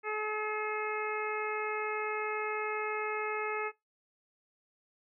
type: harmonic tone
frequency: 427.4 Hz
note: G#4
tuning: 50 cents sharp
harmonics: 1 / 2 / 3 / 4 / 5 / 6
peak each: -36 / -40 / -38 / -42 / -39 / -43 dBFS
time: 0.03-3.72 s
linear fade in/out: 50 ms
effects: noise-tail reverb RT60 0.2 s tail -23 dB re dry